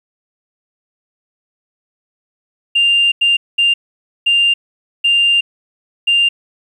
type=tone bursts at uneven times; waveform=sine; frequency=2794 Hz; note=F7; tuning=in tune; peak=-8 dBFS; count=6; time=2.75-3.12 / 3.21-3.37 / 3.58-3.74 / 4.26-4.54 / 5.04-5.41 / 6.07-6.29 s; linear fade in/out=10 ms; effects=tanh soft clip ceiling -5 dBFS + 8-bit